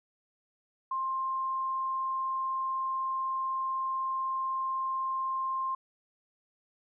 sine tone, 1056 Hz, C6, 16 cents sharp, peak -29 dBFS, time 0.91-5.75 s, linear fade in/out 5 ms, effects none

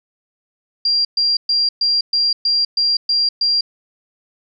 sine tone bursts, 4761 Hz, D8, 23 cents sharp, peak -13 dBFS, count 9, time 0.85-3.61 s, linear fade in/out 5 ms, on 200 ms, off 120 ms, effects none

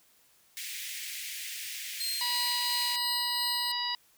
pink high-pass noise, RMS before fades -39 dBFS, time 0.57-2.96 s, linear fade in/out 0 ms, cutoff 1900 Hz, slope 48 dB/octave
sawtooth tone with tremolo, 4186 Hz, C8, in tune, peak -28 dBFS, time 2-3.72 s, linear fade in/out 5 ms, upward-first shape sine, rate 2.9 Hz, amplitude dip 35%
harmonic tone, 972 Hz, B5, 28 cents flat, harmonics 1 / 2 / 3 / 4 / 5, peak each -36 / -39 / -37 / -36 / -34 dBFS, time 2.21-3.95 s, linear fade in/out 2 ms
effects white hiss -64 dBFS RMS until 4.17 s

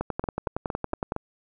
two click trains, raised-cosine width 1 ms, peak -15 / -13 dBFS, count 5 / 13, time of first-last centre 0.24-1.164 / 0.01-1.121 s, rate 4.33 / 10.8 Hz, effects none

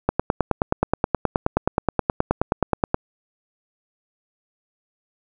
click train, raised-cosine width 1 ms, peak -3 dBFS, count 28, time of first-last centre 0.09-2.944 s, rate 9.46 Hz, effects none

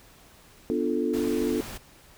sine chord, B half-diminished seventh, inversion none, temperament equal, 246.9 / 293.7 / 349.2 / 440 Hz, B3 / D4 / F4 / A4, 0 / 0 / 0 / 0 cents, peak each -29 dBFS, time 0.7-1.61 s, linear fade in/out 0 ms
pink noise, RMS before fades -39 dBFS, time 1.13-1.78 s, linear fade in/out 10 ms
effects pink hiss -54 dBFS RMS until 2.17 s

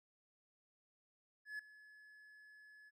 triangle tone with ADSR envelope, 1707 Hz, G#6, 47 cents sharp, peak -39 dBFS, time 1.45-2.91 s, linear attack 140 ms, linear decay 5 ms, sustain -18 dB, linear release 31 ms, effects none

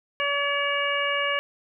harmonic tone, 569 Hz, C#5, 45 cents sharp, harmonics 1 / 2 / 3 / 4 / 5, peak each -29 / -29 / -29 / -29 / -29 dBFS, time 0.2-1.39 s, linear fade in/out 0 ms, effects none

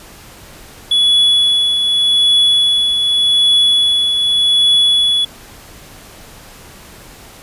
triangle tone with tremolo, 3400 Hz, G#7, 40 cents sharp, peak -6 dBFS, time 0.91-5.25 s, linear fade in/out 5 ms, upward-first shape triangle, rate 0.85 Hz, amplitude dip 45%, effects pink hiss -38 dBFS RMS until 7.42 s + resampled to 32000 Hz

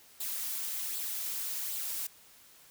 blue noise with flanger, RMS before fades -36 dBFS, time 0.2-2.07 s, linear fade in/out 5 ms, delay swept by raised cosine 0.24 to 4.54 ms, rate 1.3 Hz, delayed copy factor +0.5, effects white hiss -58 dBFS RMS until 2.7 s

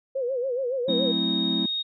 sine tone with vibrato, 510 Hz, C5, 44 cents flat, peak -24 dBFS, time 0.15-1.12 s, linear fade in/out 10 ms, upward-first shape sine, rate 7.1 Hz, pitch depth 120 cents each way
sine tone, 3729 Hz, A#7, in tune, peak -25 dBFS, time 0.88-1.83 s, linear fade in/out 20 ms
triangle chord, F# half-diminished seventh, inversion none, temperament equal, 185 / 220 / 261.6 / 329.6 Hz, F#3 / A3 / C4 / E4, 0 / 0 / 0 / 0 cents, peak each -28 dBFS, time 0.88-1.66 s, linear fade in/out 5 ms
effects none

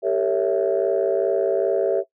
sine chord, G diminished seventh, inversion none, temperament equal with one note detuned, 392 / 454.5 / 554.4 / 659.3 Hz, G4 / Bb4 / Db5 / Fb5, 0 / -44 / 0 / 0 cents, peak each -22 dBFS, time 0.02-2.04 s, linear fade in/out 50 ms, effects noise-tail reverb RT60 0.1 s tail -17 dB re dry + tanh soft clip ceiling -10 dBFS

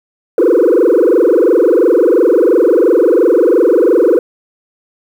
sine tone with frequency modulation, 415.3 Hz, G#4, in tune, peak -4 dBFS, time 0.38-4.19 s, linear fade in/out 2 ms, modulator 22.9 Hz, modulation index 4.1, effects tanh soft clip ceiling -4 dBFS + 7-bit

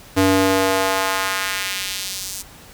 square tone with high-pass filter sweep, 95.6 Hz, G2, 43 cents flat, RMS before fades -20 dBFS, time 0.16-2.43 s, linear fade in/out 20 ms, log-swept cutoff 210 to 7100 Hz, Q 1.1, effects pink hiss -43 dBFS RMS until 2.73 s

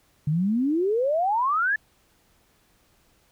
sine exponential sweep, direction up, 143.4 to 1760 Hz, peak -20 dBFS, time 0.27-1.76 s, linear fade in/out 5 ms, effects pink hiss -63 dBFS RMS until 3.31 s

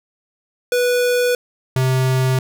square tone pair in turn, 491.2 / 130.1 Hz, B4 / C3, -9 / -9 cents, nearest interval octave + major seventh, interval 2300 cents, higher first, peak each -15 dBFS, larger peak neither, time 0.72-1.35 / 1.76-2.39 s, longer neither, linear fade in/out 2 ms, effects none

